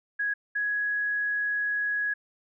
sine tone pair in turn, 1661.2 / 1670.5 Hz, G#6 / G#6, 0 / +10 cents, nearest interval unison, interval 10 cents, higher second, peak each -25 dBFS, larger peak neither, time 0.19-0.34 / 0.55-2.14 s, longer second, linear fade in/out 10 ms, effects none

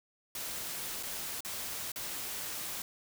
white noise with dropouts, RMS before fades -39 dBFS, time 0.35-2.82 s, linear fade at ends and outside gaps 2 ms, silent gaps 1.028-1.032 / 1.406-1.448 / 1.919-1.959 s, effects none

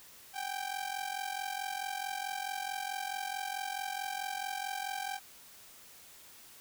sawtooth ring-modulated tone, 784 Hz, G5, in tune, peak -29 dBFS, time 0.33-5.2 s, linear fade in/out 50 ms, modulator 22.3 Hz, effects white hiss -55 dBFS RMS until 6.6 s

